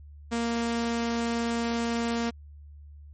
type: tone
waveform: sawtooth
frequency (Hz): 233.1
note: A#3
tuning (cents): 0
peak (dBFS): -22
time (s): 0.31-2.31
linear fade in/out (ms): 20
effects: added 73 Hz sine -44 dBFS peak until 3.13 s + MP3 32 kbps